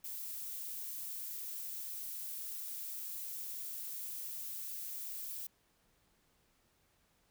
violet noise, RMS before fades -43 dBFS, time 0.04-5.47 s, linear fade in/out 5 ms, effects pink hiss -73 dBFS RMS until 7.3 s

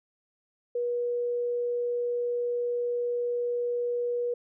sine tone, 482.6 Hz, B4, 40 cents flat, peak -26 dBFS, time 0.75-4.34 s, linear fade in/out 5 ms, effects none

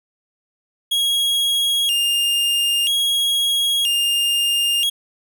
45% pulse tone with vibrato, 3048 Hz, G7, 49 cents flat, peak -16 dBFS, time 0.91-4.9 s, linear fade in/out 10 ms, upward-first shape square, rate 0.51 Hz, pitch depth 140 cents each way, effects none

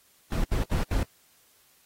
brown noise bursts, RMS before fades -25 dBFS, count 4, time 0.32-1.031 s, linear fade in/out 2 ms, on 120 ms, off 77 ms, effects white hiss -62 dBFS RMS until 1.85 s + AAC 48 kbps

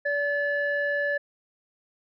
sine tone pair together, 576 / 1727.3 Hz, D5 / A6, -34 / -32 cents, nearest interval octave + perfect fifth, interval 1902 cents, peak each -26 / -25 dBFS, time 0.05-1.18 s, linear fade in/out 10 ms, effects tanh soft clip ceiling -17 dBFS

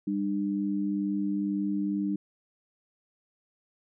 sine tone pair together, 198.5 / 300.6 Hz, G3 / D4, +22 / +40 cents, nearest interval perfect fifth, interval 718 cents, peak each -29 / -29 dBFS, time 0.07-2.16 s, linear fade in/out 5 ms, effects none

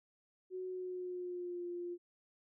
sine tone with pitch glide, 370 to 350.4 Hz, F#4 to F4, 0 to +6 cents, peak -39 dBFS, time 0.5-1.98 s, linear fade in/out 50 ms, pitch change -94 cents, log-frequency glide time 0.67-1.65 s, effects none

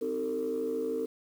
sine tone cluster, 258.8 / 311.5 / 392.6 / 452.4 Hz, C4 / D#4 / G4 / A4, -19 / +2 / +3 / +48 cents, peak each -37 / -37 / -38 / -30 dBFS, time 0.01-1.06 s, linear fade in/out 10 ms, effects tanh soft clip ceiling -23 dBFS + 9-bit

